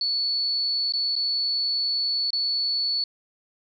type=tone with dropouts; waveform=sine; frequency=4435 Hz; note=C#8; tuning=in tune; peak=-22 dBFS; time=0.01-3.04 s; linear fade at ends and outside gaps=2 ms; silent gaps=0.923-0.936 / 1.155-1.162 / 2.305-2.331 s; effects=none